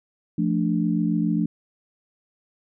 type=chord; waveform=sine; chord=D minor; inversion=first; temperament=equal with one note detuned; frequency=172.71 / 220 / 293.7 Hz; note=F3 / A3 / D4; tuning=-19 / 0 / 0 cents; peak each=-23 / -24 / -25 dBFS; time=0.38-1.46 s; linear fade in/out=5 ms; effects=none